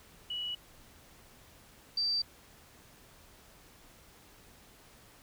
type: tone pair in turn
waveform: sine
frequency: 2936 / 4661 Hz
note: F#7 / D8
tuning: -14 / -14 cents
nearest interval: minor sixth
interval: 800 cents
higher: second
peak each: -34 / -28 dBFS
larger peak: second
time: 0.3-0.55 / 1.97-2.22 s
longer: neither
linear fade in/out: 5 ms
effects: pink hiss -58 dBFS RMS until 5.22 s